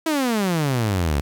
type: exponential sweep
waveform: sawtooth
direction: down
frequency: 330 to 66.7 Hz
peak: -15 dBFS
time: 0.06-1.21 s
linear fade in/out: 5 ms
effects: 8-bit